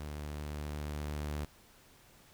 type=tone with level ramp; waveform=sawtooth; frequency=74.3 Hz; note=D2; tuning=21 cents sharp; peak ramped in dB=-36 to -31 dBFS; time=0-1.45 s; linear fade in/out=5 ms; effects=pink hiss -61 dBFS RMS until 2.33 s